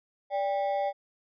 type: ring-modulated tone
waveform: triangle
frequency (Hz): 689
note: F5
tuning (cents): -24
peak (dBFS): -21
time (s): 0.3-0.93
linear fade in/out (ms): 50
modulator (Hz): 108
effects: resampled to 11025 Hz